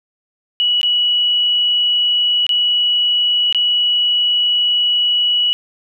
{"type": "tone with dropouts", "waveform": "sine", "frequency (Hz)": 2933, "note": "F#7", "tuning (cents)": -16, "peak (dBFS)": -12, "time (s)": [0.6, 5.53], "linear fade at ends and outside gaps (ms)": 0, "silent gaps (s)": [[0.814, 0.831], [2.466, 2.492], [3.526, 3.547]], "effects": ["9-bit"]}